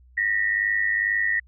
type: tone pair together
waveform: sine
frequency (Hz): 1838.7 / 1941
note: A#6 / B6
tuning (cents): -24 / -31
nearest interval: minor second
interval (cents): 93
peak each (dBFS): -23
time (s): 0.17-1.4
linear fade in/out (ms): 10
effects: added 62 Hz sine -50 dBFS peak until 1.47 s